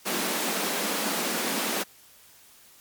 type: high-pass noise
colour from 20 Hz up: pink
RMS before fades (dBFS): -28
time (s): 0.05-1.84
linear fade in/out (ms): 20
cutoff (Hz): 180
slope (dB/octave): 96
effects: white hiss -54 dBFS RMS until 2.8 s + MP3 96 kbps